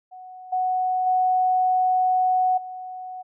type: tone with level steps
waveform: sine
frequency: 740 Hz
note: F#5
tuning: in tune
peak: -38 / -20 / -17 / -32 dBFS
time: 0.11-3.23 s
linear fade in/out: 20 ms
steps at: 0.52 / 1.06 / 2.57 s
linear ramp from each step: 10 ms
effects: none